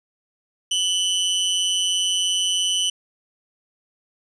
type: tone with amplitude modulation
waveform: sawtooth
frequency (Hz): 3000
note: F#7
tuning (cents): +23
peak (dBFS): -13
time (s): 0.71-2.9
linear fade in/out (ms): 5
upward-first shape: sine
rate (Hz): 183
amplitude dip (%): 60
effects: resampled to 22050 Hz